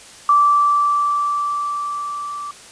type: tone with level ramp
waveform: sine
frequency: 1165 Hz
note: D6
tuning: 14 cents flat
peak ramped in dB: -9 to -26 dBFS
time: 0.29-2.51 s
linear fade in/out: 2 ms
effects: white hiss -41 dBFS RMS until 2.71 s + resampled to 22050 Hz